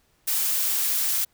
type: noise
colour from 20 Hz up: blue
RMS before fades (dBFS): -24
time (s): 0.27-1.25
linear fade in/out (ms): 10
effects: pink hiss -65 dBFS RMS until 1.33 s